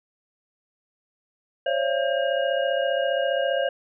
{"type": "tone cluster", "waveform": "sine", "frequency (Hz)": [535, 570, 676, 1598, 2865], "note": ["C5", "C#5", "E5", "G6", "F7"], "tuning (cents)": [38, 48, 43, 33, 44], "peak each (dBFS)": [-25, -26, -27, -31, -34], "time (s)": [1.66, 3.69], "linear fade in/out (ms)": 5, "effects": []}